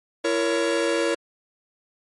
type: chord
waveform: 45% pulse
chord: A# diminished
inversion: second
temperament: just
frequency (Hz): 335.6 / 466.2 / 559.4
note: E4 / A#4 / C#5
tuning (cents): +31 / 0 / +16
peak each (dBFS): -25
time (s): 0.24-1.15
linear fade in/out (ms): 10
effects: low-pass 10000 Hz 12 dB/octave + MP3 48 kbps